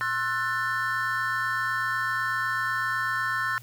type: chord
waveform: triangle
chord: F# half-diminished seventh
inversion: second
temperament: just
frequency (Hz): 1065.6 / 1332 / 1480 / 1776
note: C6 / E6 / F#6 / A6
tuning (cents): +31 / +18 / 0 / +16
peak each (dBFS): -30 / -30 / -29 / -27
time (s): 0.01-3.58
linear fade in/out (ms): 0
effects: added 118 Hz sine -45 dBFS peak until 3.62 s + white hiss -54 dBFS RMS until 3.62 s